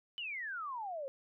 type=exponential sweep; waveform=sine; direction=down; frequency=3030 to 523.3 Hz; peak=-38 dBFS; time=0.18-1.08 s; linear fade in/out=0 ms; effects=none